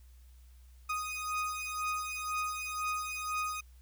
30% pulse beating tone pair, 1244.5 / 1246.5 Hz, D#6 / D#6, 0 / +3 cents, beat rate 2 Hz, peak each -34 / -34 dBFS, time 0.89-3.61 s, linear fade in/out 10 ms, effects added 62 Hz sine -53 dBFS peak until 3.81 s + white hiss -69 dBFS RMS until 3.81 s

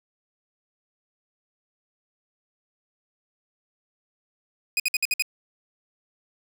sawtooth tone bursts, 2489 Hz, D#7, in tune, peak -17 dBFS, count 6, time 4.77-5.223 s, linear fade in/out 2 ms, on 28 ms, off 57 ms, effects none

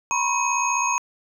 sine tone cluster, 951 / 1010 / 1086 / 2530 / 6540 Hz, A#5 / B5 / C#6 / D#7 / G#8, +34 / +39 / -36 / +28 / -28 cents, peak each -26 dBFS, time 0.11-0.98 s, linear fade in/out 0 ms, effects tanh soft clip ceiling -8 dBFS + 9-bit

